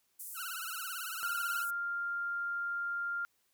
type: band-pass noise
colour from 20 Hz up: white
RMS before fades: -45 dBFS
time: 0.19-1.71 s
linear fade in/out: 10 ms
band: 8300 to 16000 Hz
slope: 24 dB/octave
type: tone with vibrato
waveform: sawtooth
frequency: 1396.9 Hz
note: F6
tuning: in tune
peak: -36 dBFS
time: 0.34-1.66 s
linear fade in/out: 50 ms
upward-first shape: triangle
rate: 18 Hz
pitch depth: 170 cents each way
type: tone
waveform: sine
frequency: 1396.9 Hz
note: F6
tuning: in tune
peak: -33 dBFS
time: 1.23-3.25 s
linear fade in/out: 0 ms
effects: white hiss -75 dBFS RMS until 3.53 s